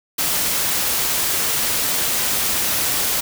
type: noise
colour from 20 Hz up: white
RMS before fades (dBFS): -20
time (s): 0.18-3.21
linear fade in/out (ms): 10
effects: none